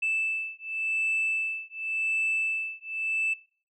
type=beating tone pair; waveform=sine; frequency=2637 / 2637.9 Hz; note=E7 / E7; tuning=0 / +1 cents; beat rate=0.9 Hz; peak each=-29 dBFS; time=0.02-3.34 s; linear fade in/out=10 ms; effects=noise-tail reverb RT60 0.4 s tail -19 dB re dry + tanh soft clip ceiling -21 dBFS